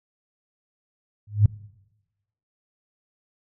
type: tone with exponential growth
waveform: sine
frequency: 104.2 Hz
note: G#2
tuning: 6 cents sharp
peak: -8 dBFS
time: 1.27-1.46 s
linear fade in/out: 5 ms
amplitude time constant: 40 ms
effects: noise-tail reverb RT60 1.0 s tail -22 dB re dry